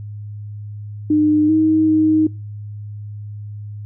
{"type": "tone with pitch steps", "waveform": "sine", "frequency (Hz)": [303.4, 314.8, 312.4], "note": ["D#4", "D#4", "D#4"], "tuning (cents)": [-44, 20, 7], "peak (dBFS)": -11, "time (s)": [1.1, 2.27], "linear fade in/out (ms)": 5, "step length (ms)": 390, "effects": ["noise-tail reverb RT60 0.3 s tail -24 dB re dry", "added 104 Hz sine -28 dBFS peak until 3.85 s"]}